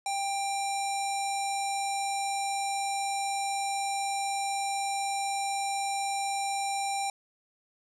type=tone with low-pass filter; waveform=square; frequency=792 Hz; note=G5; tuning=18 cents sharp; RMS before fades=-31 dBFS; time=0.06-7.1 s; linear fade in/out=2 ms; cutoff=8300 Hz; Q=3.4; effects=none